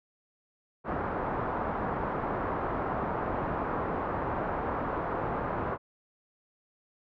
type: low-pass noise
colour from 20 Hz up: white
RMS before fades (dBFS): -32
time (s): 0.84-5.78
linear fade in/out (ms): 50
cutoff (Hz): 1200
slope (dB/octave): 24
effects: none